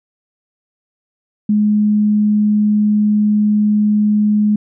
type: tone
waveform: sine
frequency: 210 Hz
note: G#3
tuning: 19 cents sharp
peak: -10 dBFS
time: 1.49-4.56 s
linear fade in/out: 5 ms
effects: none

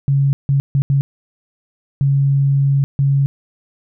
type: tone bursts at uneven times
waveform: sine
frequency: 138.7 Hz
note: C#3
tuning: 1 cent sharp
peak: -11 dBFS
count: 6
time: 0.08-0.33 / 0.49-0.6 / 0.75-0.82 / 0.9-1.01 / 2.01-2.84 / 2.99-3.26 s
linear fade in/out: 0 ms
effects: none

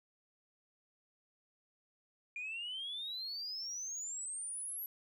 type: exponential sweep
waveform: sine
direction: up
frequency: 2397 to 11840 Hz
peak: -38 dBFS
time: 2.36-4.86 s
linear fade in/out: 2 ms
effects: tanh soft clip ceiling -36 dBFS

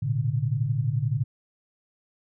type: tone cluster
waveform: sine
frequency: 111.3 / 122.9 / 144.7 Hz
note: A2 / B2 / D3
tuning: +20 / -8 / -25 cents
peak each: -27 dBFS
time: 0.02-1.24 s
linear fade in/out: 10 ms
effects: none

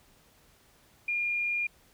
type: tone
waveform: sine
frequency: 2414 Hz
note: D7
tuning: 47 cents sharp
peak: -27 dBFS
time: 1.08-1.67 s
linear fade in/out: 5 ms
effects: pink hiss -62 dBFS RMS until 1.93 s

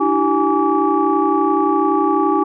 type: tone cluster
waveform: sine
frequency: 297.6 / 329.4 / 386.7 / 832 / 1151 Hz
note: D4 / E4 / G4 / G#5 / D6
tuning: +23 / -1 / -24 / +3 / -35 cents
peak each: -19 dBFS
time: 0-2.44 s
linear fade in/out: 10 ms
effects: tanh soft clip ceiling -3 dBFS

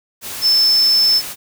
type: tone in noise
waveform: sine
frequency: 5274 Hz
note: E8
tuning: in tune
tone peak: -10 dBFS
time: 0.41-1.22 s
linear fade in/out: 50 ms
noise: white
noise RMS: -28 dBFS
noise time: 0.21-1.36 s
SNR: +15 dB
effects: none

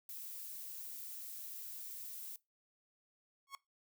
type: noise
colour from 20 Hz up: violet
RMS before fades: -47 dBFS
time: 0.09-2.36 s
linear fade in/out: 2 ms
type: tone with exponential growth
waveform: sawtooth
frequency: 1100 Hz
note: C#6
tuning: 14 cents flat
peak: -37 dBFS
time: 3.47-3.55 s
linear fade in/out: 1 ms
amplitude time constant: 17 ms
effects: noise-tail reverb RT60 0.2 s tail -20 dB re dry

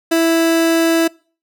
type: tone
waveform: 30% pulse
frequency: 329.6 Hz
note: E4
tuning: in tune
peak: -9 dBFS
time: 0.11-1.08 s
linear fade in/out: 10 ms
effects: noise-tail reverb RT60 0.4 s tail -25 dB re dry

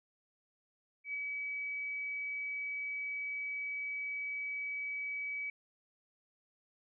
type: tone with ADSR envelope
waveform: sine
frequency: 2281 Hz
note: C#7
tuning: 49 cents sharp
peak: -34 dBFS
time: 1.04-5.5 s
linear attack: 100 ms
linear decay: 9 ms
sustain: -2 dB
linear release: 3 ms
effects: none

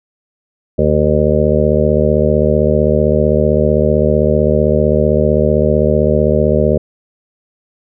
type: harmonic tone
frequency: 75.6 Hz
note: D#2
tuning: 49 cents flat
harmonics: 1 / 2 / 3 / 5 / 6 / 7 / 8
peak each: -17 / -17 / -17 / -17 / -17 / -17 / -17 dBFS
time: 0.78-6.78 s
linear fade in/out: 10 ms
effects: none

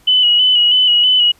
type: tone with vibrato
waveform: sine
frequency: 2960 Hz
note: F#7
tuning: in tune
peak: -8 dBFS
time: 0.07-1.32 s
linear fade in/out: 10 ms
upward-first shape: square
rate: 3.1 Hz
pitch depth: 30 cents each way
effects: pink hiss -51 dBFS RMS until 1.39 s + resampled to 32000 Hz

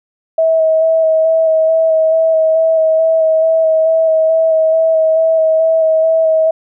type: tone with vibrato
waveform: sine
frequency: 643 Hz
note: E5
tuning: 43 cents flat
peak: -8 dBFS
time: 0.38-6.51 s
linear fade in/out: 5 ms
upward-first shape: square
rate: 2.3 Hz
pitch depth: 13 cents each way
effects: none

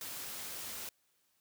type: noise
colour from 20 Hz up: white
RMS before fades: -43 dBFS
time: 0.01-0.89 s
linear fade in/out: 2 ms
effects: white hiss -75 dBFS RMS until 1.4 s + high-pass 60 Hz 12 dB/octave

